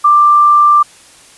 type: tone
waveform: sine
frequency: 1182 Hz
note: D6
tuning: 11 cents sharp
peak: -4 dBFS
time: 0.04-0.83 s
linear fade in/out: 10 ms
effects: white hiss -41 dBFS RMS until 1.37 s + resampled to 24000 Hz